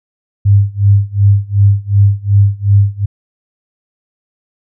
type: tone with tremolo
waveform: sine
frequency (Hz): 100.6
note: G2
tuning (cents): +45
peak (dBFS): -3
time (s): 0.45-3.06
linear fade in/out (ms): 10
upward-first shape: sine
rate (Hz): 2.7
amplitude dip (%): 95
effects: none